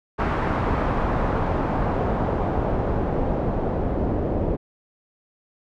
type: noise with low-pass filter sweep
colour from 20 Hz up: pink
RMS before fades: -23 dBFS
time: 0.18-4.57 s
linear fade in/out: 20 ms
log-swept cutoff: 1300 to 520 Hz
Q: 1.2
effects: none